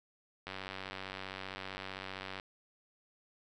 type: click train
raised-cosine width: 0.3 ms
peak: -25 dBFS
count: 185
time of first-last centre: 0.47-2.399 s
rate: 95.4 Hz
effects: none